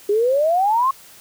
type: exponential sweep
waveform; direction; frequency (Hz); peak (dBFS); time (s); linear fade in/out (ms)
sine; up; 398.1 to 1102; -14; 0.09-0.91; 5
effects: white hiss -45 dBFS RMS until 1.2 s